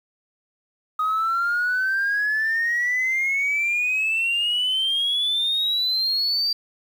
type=exponential sweep; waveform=sine; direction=up; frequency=1248 to 4699 Hz; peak=-18 dBFS; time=0.99-6.53 s; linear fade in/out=5 ms; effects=tanh soft clip ceiling -17 dBFS + 8-bit